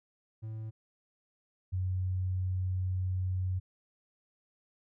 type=tone pair in turn; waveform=triangle / sine; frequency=110 / 92.5 Hz; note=A2 / F#2; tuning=0 / 0 cents; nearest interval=minor third; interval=300 cents; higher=first; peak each=-35 / -29 dBFS; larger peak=second; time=0.42-0.71 / 1.72-3.6 s; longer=second; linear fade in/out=20 ms; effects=none